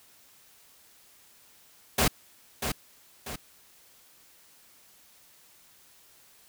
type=noise with echo; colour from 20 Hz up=pink; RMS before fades=-23 dBFS; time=1.98-2.08 s; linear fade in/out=5 ms; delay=640 ms; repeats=2; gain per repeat=-7 dB; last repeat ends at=3.36 s; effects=white hiss -58 dBFS RMS until 6.48 s